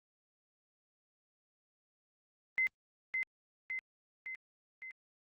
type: tone with echo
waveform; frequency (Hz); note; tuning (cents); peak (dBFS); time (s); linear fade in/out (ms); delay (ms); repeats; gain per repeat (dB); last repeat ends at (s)
sine; 2060; C7; -28; -28; 2.58-2.67; 0; 560; 4; -4; 4.91
effects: Opus 32 kbps